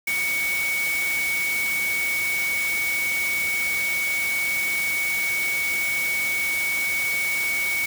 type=tone in noise; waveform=sine; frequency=2237 Hz; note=C#7; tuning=15 cents sharp; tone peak=-22 dBFS; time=0.07-7.86 s; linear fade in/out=5 ms; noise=white; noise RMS=-31 dBFS; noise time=0.07-7.86 s; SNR=+6 dB; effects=none